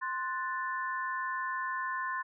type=chord; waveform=sine; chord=F# diminished; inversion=second; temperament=equal; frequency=1046.5 / 1480 / 1760 Hz; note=C6 / F#6 / A6; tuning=0 / 0 / 0 cents; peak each=-34 / -40 / -37 dBFS; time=0.01-2.23 s; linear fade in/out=20 ms; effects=none

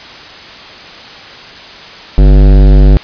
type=tone with hard clipping; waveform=sine; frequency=49 Hz; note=G1; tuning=in tune; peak=-3 dBFS; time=2.18-2.97 s; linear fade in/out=0 ms; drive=17 dB; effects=white hiss -30 dBFS RMS until 3.03 s + resampled to 11025 Hz

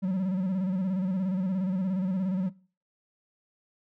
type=tone with vibrato; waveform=triangle; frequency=187.4 Hz; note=F#3; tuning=22 cents sharp; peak=-23 dBFS; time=0.02-2.5 s; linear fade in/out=20 ms; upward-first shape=square; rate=17 Hz; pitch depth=57 cents each way; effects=noise-tail reverb RT60 0.4 s tail -21 dB re dry

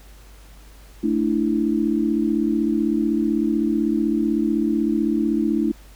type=chord; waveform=sine; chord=A suspended fourth; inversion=none; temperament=equal; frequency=220 / 293.7 / 329.6 Hz; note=A3 / D4 / E4; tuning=0 / 0 / 0 cents; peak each=-22 dBFS; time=1.03-5.72 s; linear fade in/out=10 ms; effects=added 50 Hz sine -43 dBFS peak until 5.95 s + pink hiss -51 dBFS RMS until 5.95 s

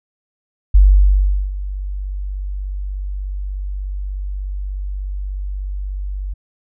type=tone with ADSR envelope; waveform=sine; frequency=48.31 Hz; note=G1; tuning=25 cents flat; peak=-4 dBFS; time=0.74-6.34 s; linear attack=10 ms; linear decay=760 ms; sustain=-17 dB; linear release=12 ms; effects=none

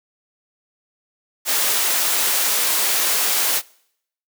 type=high-pass noise; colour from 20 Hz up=white; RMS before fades=-19 dBFS; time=1.45-3.62 s; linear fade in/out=50 ms; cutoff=400 Hz; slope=12 dB/octave; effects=noise-tail reverb RT60 0.7 s tail -24 dB re dry

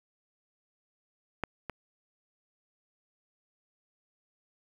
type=clicks; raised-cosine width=0.5 ms; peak=-15 / -21 dBFS; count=2; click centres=1.437 / 1.697 s; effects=8-bit

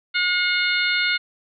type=harmonic tone with a mistuned harmonic; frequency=720 Hz; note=F#5; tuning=47 cents flat; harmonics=2 / 3 / 4 / 5 / 6; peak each=-23 / -22 / -28 / -27 / -28 dBFS; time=0.14-1.18 s; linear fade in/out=20 ms; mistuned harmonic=6; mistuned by=-39 cents; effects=none

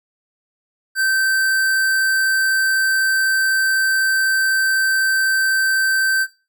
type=tone; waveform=square; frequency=1552 Hz; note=G6; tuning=18 cents flat; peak=-16 dBFS; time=0.95-6.27 s; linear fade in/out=50 ms; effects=noise-tail reverb RT60 0.3 s tail -18 dB re dry

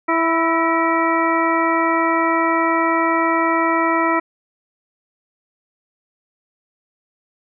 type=harmonic tone with a mistuned harmonic; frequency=329.6 Hz; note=E4; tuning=in tune; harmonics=1 / 2 / 3 / 4 / 6 / 7; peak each=-20 / -23 / -20 / -21 / -24 / -27 dBFS; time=0.08-4.2 s; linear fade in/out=10 ms; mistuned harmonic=6; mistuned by=-47 cents; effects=none

